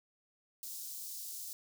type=high-pass noise; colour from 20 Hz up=white; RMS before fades=-44 dBFS; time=0.63-1.53 s; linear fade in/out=0 ms; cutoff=4600 Hz; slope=24 dB/octave; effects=none